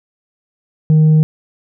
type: tone with tanh clipping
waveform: triangle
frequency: 155.56 Hz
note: D#3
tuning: in tune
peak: -7 dBFS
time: 0.9-1.23 s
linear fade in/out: 0 ms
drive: 7 dB
effects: none